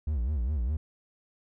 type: tone with vibrato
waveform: triangle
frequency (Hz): 66.9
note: C2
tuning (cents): +39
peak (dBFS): -24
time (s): 0.07-0.77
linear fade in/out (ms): 5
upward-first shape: sine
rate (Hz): 4.9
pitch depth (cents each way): 270
effects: none